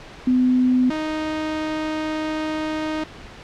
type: tone pair in turn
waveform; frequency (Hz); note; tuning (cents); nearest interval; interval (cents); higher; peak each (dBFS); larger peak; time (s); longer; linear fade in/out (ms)
sine / sawtooth; 253 / 310.9; B3 / D#4; +42 / -1; major third; 357; second; -14 / -19; first; 0.27-0.9 / 0.9-3.04; second; 5
effects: pink hiss -40 dBFS RMS until 3.43 s + low-pass 4000 Hz 12 dB/octave